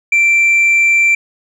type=tone; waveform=sine; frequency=2349 Hz; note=D7; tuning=in tune; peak=-5 dBFS; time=0.12-1.15 s; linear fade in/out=5 ms; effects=tanh soft clip ceiling -7 dBFS